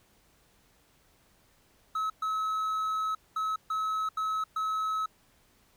triangle tone bursts at uneven times, 1289 Hz, E6, 39 cents flat, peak -26 dBFS, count 6, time 1.95-2.1 / 2.22-3.15 / 3.36-3.56 / 3.7-4.09 / 4.17-4.44 / 4.56-5.06 s, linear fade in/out 5 ms, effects pink hiss -65 dBFS RMS until 5.76 s

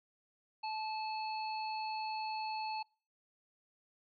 harmonic tone, 870 Hz, A5, 20 cents flat, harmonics 1 / 3 / 5, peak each -37 / -46 / -46 dBFS, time 0.63-2.83 s, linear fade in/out 10 ms, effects noise-tail reverb RT60 0.4 s tail -25 dB re dry

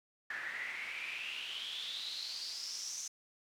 pink noise with band-pass filter sweep, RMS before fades -42 dBFS, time 0.3-3.08 s, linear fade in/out 5 ms, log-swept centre 1700 to 6300 Hz, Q 7.4, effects none

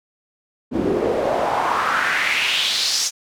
pink noise with band-pass filter sweep, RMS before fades -20 dBFS, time 0.71-3.11 s, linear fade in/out 50 ms, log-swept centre 280 to 6200 Hz, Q 3.3, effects none

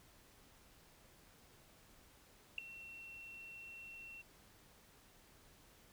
sine tone with ADSR envelope, 2715 Hz, F7, 50 cents flat, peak -31 dBFS, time 2.58-4.22 s, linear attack 4 ms, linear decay 3 ms, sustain -19 dB, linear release 11 ms, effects pink hiss -65 dBFS RMS until 5.92 s

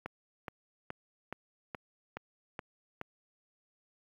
click train, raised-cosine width 0.5 ms, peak -23 dBFS, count 8, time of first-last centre 0.06-3.014 s, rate 2.37 Hz, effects high-pass 80 Hz 12 dB/octave + 10-bit

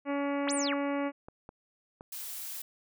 harmonic tone, 282.6 Hz, C#4, 34 cents sharp, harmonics 1 / 2 / 3 / 4 / 5 / 6 / 7 / 8 / 9 / 10, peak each -31 / -34 / -40 / -41 / -46 / -49 / -46 / -46 / -53 / -54 dBFS, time 0.05-1.12 s, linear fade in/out 50 ms
sine linear two-way sweep, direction up then down, 460 to 9956 to 971 Hz, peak -32 dBFS, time 0.47-0.74 s, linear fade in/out 2 ms, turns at 0.53 s
clicks, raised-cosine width 1 ms, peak -31 dBFS, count 3, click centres 1.285 / 1.491 / 2.009 s
blue noise, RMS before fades -40 dBFS, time 2.12-2.62 s, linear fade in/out 5 ms
effects none

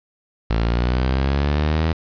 sawtooth exponential sweep, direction up, 55 to 81.9 Hz, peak -13 dBFS, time 0.5-1.93 s, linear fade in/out 5 ms, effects resampled to 11025 Hz + 7-bit

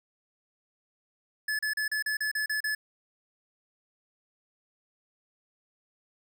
square tone bursts, 1721 Hz, A6, 39 cents flat, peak -28 dBFS, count 9, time 1.48-2.75 s, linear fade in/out 5 ms, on 110 ms, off 35 ms, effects none

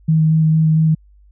sine tone with vibrato, 158.1 Hz, D#3, 28 cents sharp, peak -10 dBFS, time 0.08-0.95 s, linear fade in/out 10 ms, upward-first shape square, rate 4.4 Hz, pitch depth 9 cents each way, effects added 50 Hz sine -45 dBFS peak until 1.31 s

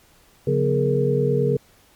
sine tone cluster, 139.7 / 180.6 / 242.5 / 418.8 / 468.4 Hz, C#3 / F#3 / B3 / G#4 / A#4, +14 / -42 / -31 / +15 / +8 cents, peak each -21 / -29 / -28 / -22 / -22 dBFS, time 0.47-1.57 s, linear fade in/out 5 ms, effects pink hiss -55 dBFS RMS until 1.95 s + MP3 96 kbps

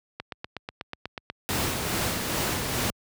click train, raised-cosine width 0.3 ms, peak -17 dBFS, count 10, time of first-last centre 0.2-1.3 s, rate 8.18 Hz
pink noise with tremolo, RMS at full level -26 dBFS, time 1.49-2.9 s, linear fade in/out 0 ms, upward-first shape sine, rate 2.4 Hz, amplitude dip 35%
effects high-pass 60 Hz 12 dB/octave

